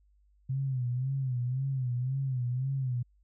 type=tone with vibrato; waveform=sine; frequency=129.1 Hz; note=C3; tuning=23 cents flat; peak=-28 dBFS; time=0.49-3.03 s; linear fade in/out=10 ms; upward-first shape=sine; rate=1.9 Hz; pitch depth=100 cents each way; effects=added 50 Hz sine -62 dBFS peak until 3.23 s